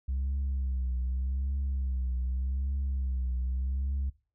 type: tone with vibrato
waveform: sine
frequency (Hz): 65.41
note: C2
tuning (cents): 0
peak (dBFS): -26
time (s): 0.08-4.1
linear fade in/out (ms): 10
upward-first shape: triangle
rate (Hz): 0.84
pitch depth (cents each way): 91
effects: noise-tail reverb RT60 0.4 s tail -22 dB re dry + tanh soft clip ceiling -26 dBFS